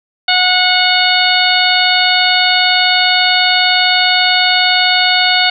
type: harmonic tone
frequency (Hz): 731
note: F#5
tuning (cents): -21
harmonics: 1 / 2 / 3 / 4 / 5 / 6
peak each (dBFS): -16 / -16 / -16 / -16 / -16 / -16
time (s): 0.28-5.5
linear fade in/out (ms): 5
effects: none